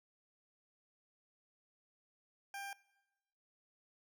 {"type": "tone", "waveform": "20% pulse", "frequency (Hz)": 795, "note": "G5", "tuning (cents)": 24, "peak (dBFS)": -38, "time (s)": [2.54, 2.73], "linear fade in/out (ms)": 2, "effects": ["noise-tail reverb RT60 1.0 s tail -21 dB re dry"]}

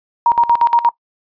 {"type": "tone with tremolo", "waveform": "sine", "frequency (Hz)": 943, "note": "A#5", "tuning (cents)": 20, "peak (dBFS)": -7, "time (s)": [0.26, 0.89], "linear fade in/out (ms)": 2, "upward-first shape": "square", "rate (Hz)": 8.5, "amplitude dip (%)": 80, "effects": ["noise-tail reverb RT60 0.1 s tail -21 dB re dry", "resampled to 11025 Hz"]}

